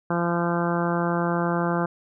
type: harmonic tone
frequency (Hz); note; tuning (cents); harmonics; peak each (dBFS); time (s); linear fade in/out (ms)
171.8; F3; -28; 1 / 2 / 3 / 4 / 5 / 6 / 7 / 8 / 9; -25 / -28 / -30 / -31 / -32 / -33 / -33 / -34 / -35; 0.1-1.86; 5
effects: none